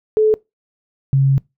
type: tone pair in turn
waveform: sine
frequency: 432.2 / 136.13 Hz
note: A4 / C#3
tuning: -31 / -31 cents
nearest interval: octave + minor sixth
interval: 2000 cents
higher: first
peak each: -10 dBFS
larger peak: neither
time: 0.17-0.34 / 1.13-1.38 s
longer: second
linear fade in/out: 0 ms
effects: noise-tail reverb RT60 0.2 s tail -23 dB re dry